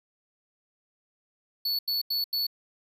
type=tone bursts; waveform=square; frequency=4435 Hz; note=C#8; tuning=in tune; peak=-26 dBFS; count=4; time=1.65-2.468 s; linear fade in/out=5 ms; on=140 ms; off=86 ms; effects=none